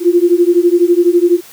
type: beating tone pair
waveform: sine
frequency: 343.2 / 355.2 Hz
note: F4 / F4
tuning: -30 / +29 cents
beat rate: 12 Hz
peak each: -10 dBFS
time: 0-1.41 s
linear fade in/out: 50 ms
effects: white hiss -38 dBFS RMS until 1.52 s + high-pass 80 Hz 12 dB/octave